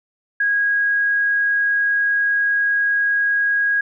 sine tone, 1645 Hz, G#6, 17 cents flat, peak -15 dBFS, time 0.4-3.81 s, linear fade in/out 5 ms, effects none

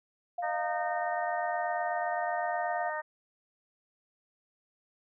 sine tone with tremolo, 702 Hz, F5, 9 cents sharp, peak -30 dBFS, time 0.38-2.9 s, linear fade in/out 5 ms, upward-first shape sine, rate 19 Hz, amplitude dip 30%
harmonic tone, 307 Hz, D#4, 23 cents flat, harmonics 2 / 3 / 4 / 5 / 6, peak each -37 / -37 / -41 / -43 / -38 dBFS, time 0.42-3.02 s, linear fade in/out 20 ms
effects none

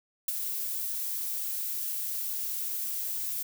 violet noise with ADSR envelope, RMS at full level -27 dBFS, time 0.28-3.43 s, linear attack 4 ms, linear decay 23 ms, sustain -6 dB, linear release 6 ms, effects none

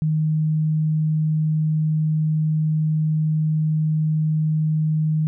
sine tone, 155.56 Hz, D#3, in tune, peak -17 dBFS, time 0.02-5.27 s, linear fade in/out 0 ms, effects none

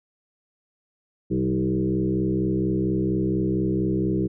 sine tone with frequency modulation, 253.5 Hz, B3, 45 cents sharp, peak -20 dBFS, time 1.3-4.28 s, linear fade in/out 20 ms, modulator 64.3 Hz, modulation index 2.3, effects none

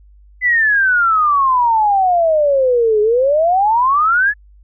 sine exponential two-way sweep, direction down then up, 2026 to 415.3 to 1739 Hz, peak -10 dBFS, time 0.41-4.34 s, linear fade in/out 50 ms, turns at 3.01 s, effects added 50 Hz sine -42 dBFS peak until 4.63 s

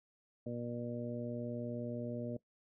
harmonic tone, 119.8 Hz, A#2, 48 cents sharp, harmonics 1 / 2 / 3 / 4 / 5, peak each -44 / -41 / -48 / -46 / -45 dBFS, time 0.46-2.37 s, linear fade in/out 5 ms, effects noise-tail reverb RT60 0.1 s tail -19 dB re dry

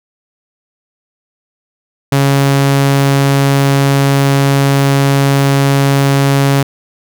sawtooth tone, 138.59 Hz, C#3, in tune, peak -4 dBFS, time 2.12-6.63 s, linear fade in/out 5 ms, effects none

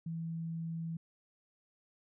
sine tone, 164.6 Hz, E3, 2 cents flat, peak -36 dBFS, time 0.06-0.97 s, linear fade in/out 5 ms, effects none

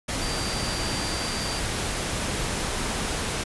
sine tone in noise, 4700 Hz, D8, 1 cent sharp, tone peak -34 dBFS, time 0.21-1.6 s, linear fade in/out 10 ms, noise pink, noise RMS -28 dBFS, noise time 0.08-3.44 s, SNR -9 dB, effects resampled to 24000 Hz

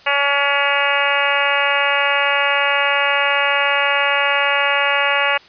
harmonic tone, 282.7 Hz, C#4, 34 cents sharp, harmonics 2 / 3 / 4 / 5 / 6 / 7 / 8 / 9 / 10, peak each -23 / -23 / -23 / -23 / -23 / -23 / -23 / -23 / -23 dBFS, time 0.06-5.38 s, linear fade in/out 10 ms, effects white hiss -45 dBFS RMS until 5.48 s + resampled to 11025 Hz

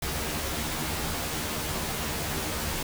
pink noise with comb filter, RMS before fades -31 dBFS, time 0.02-2.83 s, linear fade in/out 5 ms, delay 13 ms, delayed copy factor +0.85, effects none

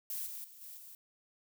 violet noise with level steps, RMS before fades -39 / -44 / -55 / -49 / -52 dBFS, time 0.1-0.95 s, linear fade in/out 2 ms, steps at 0.26 / 0.44 / 0.61 / 0.77 s, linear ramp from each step 5 ms, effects none

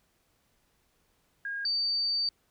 sine tone pair in turn, 1628 / 4605 Hz, G#6 / D8, -35 / -35 cents, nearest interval octave + tritone, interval 1800 cents, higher second, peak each -32 / -26 dBFS, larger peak second, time 1.45-1.65 / 1.65-2.29 s, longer second, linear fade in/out 2 ms, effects pink hiss -71 dBFS RMS until 2.5 s

